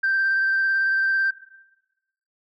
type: tone with vibrato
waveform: sine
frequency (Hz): 1567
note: G6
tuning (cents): -1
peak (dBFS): -17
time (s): 0.03-1.31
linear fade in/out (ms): 10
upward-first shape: sine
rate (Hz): 18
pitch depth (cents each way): 13
effects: noise-tail reverb RT60 1.0 s tail -17 dB re dry + tanh soft clip ceiling -15 dBFS